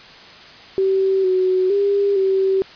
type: tone with pitch steps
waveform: sine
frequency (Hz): 384.4 / 371.6 / 401.2 / 384.3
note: G4 / F#4 / G4 / G4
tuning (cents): -34 / +7 / +40 / -34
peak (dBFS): -14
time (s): 0.78-2.62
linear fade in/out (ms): 0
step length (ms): 460
effects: white hiss -41 dBFS RMS until 2.75 s + resampled to 11025 Hz